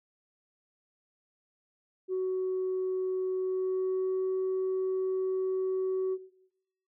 sine tone with pitch glide, 373.1 to 376.3 Hz, F#4 to F#4, +14 to +29 cents, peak -26 dBFS, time 2.08-6.18 s, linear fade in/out 50 ms, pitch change +15 cents, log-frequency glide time 3.35-4.34 s, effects noise-tail reverb RT60 0.8 s tail -17 dB re dry + tanh soft clip ceiling -25 dBFS

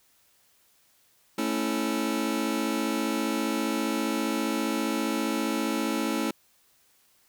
sawtooth chord, A major, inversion none, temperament just, 220 / 275 / 330 Hz, A3 / C#4 / E4, 0 / -14 / +2 cents, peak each -26 dBFS, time 1.38-6.31 s, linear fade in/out 5 ms, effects white hiss -64 dBFS RMS until 7.28 s

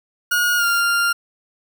violet noise, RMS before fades -32 dBFS, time 0.31-0.81 s, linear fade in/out 5 ms
40% pulse tone with pitch glide, 1441 to 1396.7 Hz, F#6 to F6, -46 to 0 cents, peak -15 dBFS, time 0.31-1.13 s, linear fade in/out 10 ms, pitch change -54 cents, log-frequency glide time 0.57-0.65 s
effects none

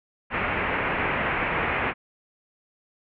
white low-pass noise, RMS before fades -26 dBFS, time 0.3-1.94 s, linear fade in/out 50 ms, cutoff 2500 Hz, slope 48 dB/octave, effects none

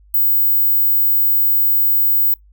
sine tone, 16000 Hz, B9, 21 cents sharp, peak -11 dBFS, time 0.14-2.34 s, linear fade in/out 5 ms, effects noise-tail reverb RT60 0.1 s tail -20 dB re dry + added 50 Hz sine -45 dBFS peak until 2.52 s

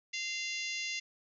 harmonic tone with a mistuned harmonic, 692 Hz, F5, 16 cents flat, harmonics 3 / 4 / 5 / 6 / 7 / 8 / 9 / 10, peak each -39 / -40 / -45 / -46 / -43 / -49 / -46 / -50 dBFS, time 0.13-1 s, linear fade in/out 10 ms, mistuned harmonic 10, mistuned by -52 cents, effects none

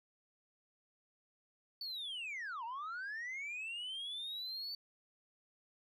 sine linear two-way sweep, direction down then up, 4540 to 880 to 4540 Hz, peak -38 dBFS, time 1.81-4.75 s, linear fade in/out 2 ms, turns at 2.64 s, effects tanh soft clip ceiling -39 dBFS

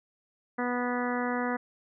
harmonic tone, 245.6 Hz, B3, 9 cents flat, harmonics 1 / 2 / 3 / 4 / 5 / 6 / 7 / 8, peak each -31 / -34 / -36 / -37 / -38 / -39 / -39 / -40 dBFS, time 0.58-1.57 s, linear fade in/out 10 ms, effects none

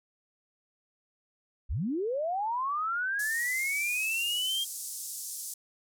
sine linear sweep, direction up, 37.7 to 3235 Hz, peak -28 dBFS, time 1.69-4.65 s, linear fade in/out 20 ms
white band-pass noise, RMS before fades -39 dBFS, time 3.19-5.54 s, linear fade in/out 5 ms, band 5700 to 12000 Hz, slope 24 dB/octave
effects none

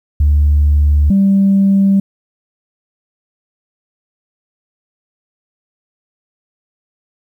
sine tone pair in turn, 73.42 / 196.01 Hz, D2 / G3, 0 / 0 cents, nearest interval octave + perfect fourth, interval 1700 cents, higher second, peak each -6 dBFS, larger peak neither, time 0.2-1.1 / 1.1-2 s, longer neither, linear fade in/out 5 ms, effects tanh soft clip ceiling -4 dBFS + 8-bit

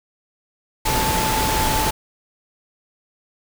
sine tone in noise, 875 Hz, A5, 10 cents flat, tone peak -22 dBFS, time 0.85-1.91 s, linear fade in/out 10 ms, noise pink, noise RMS -21 dBFS, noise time 0.85-1.91 s, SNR -4 dB, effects none

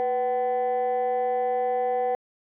sine tone pair together, 493.9 / 758.8 Hz, B4 / F#5, 0 / +43 cents, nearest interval perfect fifth, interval 743 cents, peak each -23 / -23 dBFS, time 0-2.15 s, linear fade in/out 0 ms, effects tanh soft clip ceiling -19 dBFS

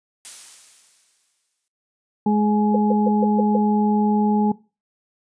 blue noise with exponential decay, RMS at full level -33 dBFS, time 0.25-1.68 s, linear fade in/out 0 ms, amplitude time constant 310 ms
harmonic tone, 210 Hz, G#3, 19 cents sharp, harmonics 1 / 2 / 4, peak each -16 / -25 / -23 dBFS, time 2.26-4.52 s, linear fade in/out 5 ms
sine tone bursts, 493.9 Hz, B4, in tune, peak -17 dBFS, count 6, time 2.74-3.566 s, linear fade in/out 5 ms, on 21 ms, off 140 ms
effects noise-tail reverb RT60 0.3 s tail -20 dB re dry + resampled to 22050 Hz

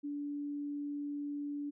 sine tone, 289.2 Hz, D4, 27 cents flat, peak -36 dBFS, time 0.03-1.71 s, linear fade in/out 20 ms, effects none

